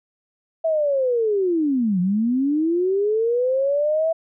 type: linear two-way sweep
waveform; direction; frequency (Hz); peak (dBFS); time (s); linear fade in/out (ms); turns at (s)
sine; down then up; 659.3 to 174.2 to 659.3; -17; 0.64-4.13; 10; 2
effects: none